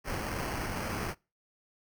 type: noise with sample-and-hold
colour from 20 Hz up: pink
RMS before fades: -35 dBFS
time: 0.04-1.15 s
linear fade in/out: 50 ms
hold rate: 3675 Hz
effects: noise-tail reverb RT60 0.3 s tail -25 dB re dry

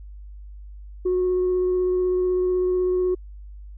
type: tone with vibrato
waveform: sine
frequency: 365.1 Hz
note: F#4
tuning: 23 cents flat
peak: -17 dBFS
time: 1.05-3.15 s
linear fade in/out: 10 ms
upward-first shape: triangle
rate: 16 Hz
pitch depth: 12 cents each way
effects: tanh soft clip ceiling -16 dBFS + added 50 Hz sine -37 dBFS peak until 3.77 s

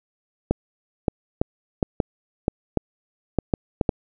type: clicks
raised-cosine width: 2 ms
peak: -5 dBFS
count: 11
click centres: 0.51 / 1.082 / 1.415 / 1.828 / 2.002 / 2.481 / 2.773 / 3.387 / 3.538 / 3.812 / 3.892 s
effects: none

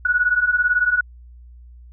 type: beating tone pair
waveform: sine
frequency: 1454 / 1472 Hz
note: F#6 / F#6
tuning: -31 / -9 cents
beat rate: 18 Hz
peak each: -20 / -17 dBFS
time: 0.05-1.01 s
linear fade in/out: 5 ms
effects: added 60 Hz sine -40 dBFS peak until 1.92 s

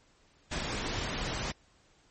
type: noise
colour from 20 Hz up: pink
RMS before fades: -34 dBFS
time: 0.51-1.52 s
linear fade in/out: 10 ms
effects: pink hiss -65 dBFS RMS until 2.1 s + MP3 32 kbps

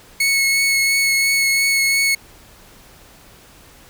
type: tone with vibrato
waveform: sawtooth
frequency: 2197 Hz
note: C#7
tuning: 16 cents flat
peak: -11 dBFS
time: 0.2-2.15 s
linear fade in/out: 5 ms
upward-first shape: triangle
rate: 2.9 Hz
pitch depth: 15 cents each way
effects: pink hiss -46 dBFS RMS until 3.89 s

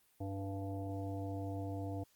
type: harmonic tone with a mistuned harmonic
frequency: 98 Hz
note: G2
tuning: in tune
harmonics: 1 / 3 / 5 / 7 / 9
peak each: -40 / -43 / -48 / -47 / -56 dBFS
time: 0.2-2.04 s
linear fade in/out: 10 ms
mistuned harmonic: 9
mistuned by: -24 cents
effects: white hiss -71 dBFS RMS until 2.15 s + Opus 32 kbps

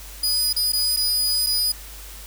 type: tone with dropouts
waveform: sawtooth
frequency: 4949 Hz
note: D#8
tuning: 10 cents flat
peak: -16 dBFS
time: 0.23-1.72 s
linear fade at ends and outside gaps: 5 ms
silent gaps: 0.529-0.563 / 0.721-0.731 / 0.964-0.971 / 1.464-1.468 s
effects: added 50 Hz sine -39 dBFS peak until 2.26 s + white hiss -41 dBFS RMS until 2.26 s

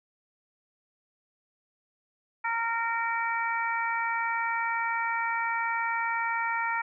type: harmonic tone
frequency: 460.7 Hz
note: A#4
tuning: 20 cents flat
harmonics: 2 / 3 / 4 / 5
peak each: -30 / -32 / -33 / -34 dBFS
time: 2.44-6.82 s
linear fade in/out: 10 ms
effects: none

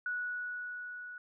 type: tone with level ramp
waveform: sine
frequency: 1469 Hz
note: F#6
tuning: 13 cents flat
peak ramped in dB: -32 to -43 dBFS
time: 0.06-1.18 s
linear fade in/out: 2 ms
effects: none

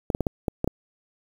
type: clicks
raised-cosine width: 2 ms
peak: -10 dBFS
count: 7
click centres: 0.102 / 0.149 / 0.207 / 0.268 / 0.482 / 0.644 / 0.676 s
effects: 7-bit

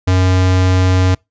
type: tone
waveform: square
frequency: 92.5 Hz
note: F#2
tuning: in tune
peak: -10 dBFS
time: 0.07-1.15 s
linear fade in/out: 10 ms
effects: noise-tail reverb RT60 0.2 s tail -26 dB re dry + resampled to 16000 Hz

